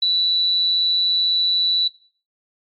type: tone with amplitude modulation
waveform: sine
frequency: 3951 Hz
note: B7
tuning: in tune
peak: -13 dBFS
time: 0.02-1.88 s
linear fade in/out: 5 ms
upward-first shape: sine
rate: 174 Hz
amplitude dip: 35%
effects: noise-tail reverb RT60 0.4 s tail -17 dB re dry + MP3 32 kbps